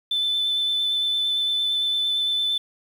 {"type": "tone with vibrato", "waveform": "sine", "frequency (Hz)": 3520, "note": "A7", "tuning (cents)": 0, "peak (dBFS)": -19, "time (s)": [0.11, 2.58], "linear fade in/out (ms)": 5, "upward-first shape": "sine", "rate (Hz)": 8.8, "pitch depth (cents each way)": 12, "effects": ["tanh soft clip ceiling -17 dBFS", "8-bit"]}